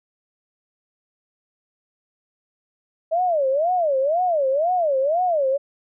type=tone with vibrato; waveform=sine; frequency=622.3 Hz; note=D#5; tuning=in tune; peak=-17 dBFS; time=3.11-5.58 s; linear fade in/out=20 ms; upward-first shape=sine; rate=2 Hz; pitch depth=290 cents each way; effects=none